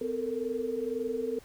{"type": "tone cluster", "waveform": "sine", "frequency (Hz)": [254.5, 441.5, 463.4], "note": ["C4", "A4", "A#4"], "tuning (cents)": [-48, 6, -10], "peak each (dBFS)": [-37, -33, -33], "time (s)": [0.01, 1.39], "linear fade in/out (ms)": 5, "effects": ["pink hiss -56 dBFS RMS until 1.44 s"]}